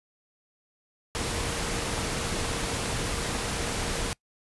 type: tone in noise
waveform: sine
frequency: 466.2 Hz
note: A#4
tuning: in tune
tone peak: -40 dBFS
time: 1.15-4.13 s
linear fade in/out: 0 ms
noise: pink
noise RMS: -30 dBFS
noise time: 1.15-4.13 s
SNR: -13 dB
effects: noise-tail reverb RT60 0.1 s tail -24 dB re dry + resampled to 24000 Hz